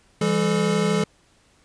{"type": "tone cluster", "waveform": "square", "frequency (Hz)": [167.8, 200.4, 431.7], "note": ["E3", "G3", "A4"], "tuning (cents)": [31, 38, -33], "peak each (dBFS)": -24, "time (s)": [0.21, 1.04], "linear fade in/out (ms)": 5, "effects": ["pink hiss -59 dBFS RMS until 1.64 s", "resampled to 22050 Hz"]}